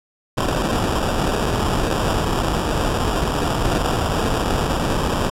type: noise with sample-and-hold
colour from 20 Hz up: pink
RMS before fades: -20 dBFS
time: 0.37-5.3 s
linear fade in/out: 10 ms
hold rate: 2100 Hz
effects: low-pass 11000 Hz 12 dB/octave